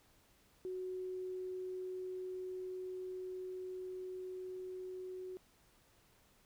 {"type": "tone with level ramp", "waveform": "sine", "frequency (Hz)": 370, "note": "F#4", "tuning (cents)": 0, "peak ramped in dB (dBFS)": [-39, -43], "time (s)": [0.65, 5.37], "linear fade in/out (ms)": 0, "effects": ["pink hiss -69 dBFS RMS until 6.45 s"]}